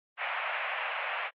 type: band-pass noise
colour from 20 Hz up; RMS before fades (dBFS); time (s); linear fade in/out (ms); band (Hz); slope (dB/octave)
white; -34; 0.17-1.31; 50; 590 to 2700; 48
effects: AAC 48 kbps